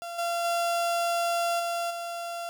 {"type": "tone with level steps", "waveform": "35% pulse", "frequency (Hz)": 686, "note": "F5", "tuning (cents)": -31, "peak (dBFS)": [-33, -25, -23, -26, -31], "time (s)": [0.02, 2.49], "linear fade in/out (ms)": 0, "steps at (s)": [0.18, 0.44, 1.59, 1.9], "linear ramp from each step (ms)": 10, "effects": []}